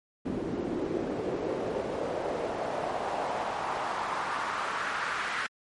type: noise with band-pass filter sweep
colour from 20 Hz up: pink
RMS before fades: -32 dBFS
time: 0.25-5.47 s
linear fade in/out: 10 ms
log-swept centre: 280 to 1600 Hz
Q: 2.2
effects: MP3 48 kbps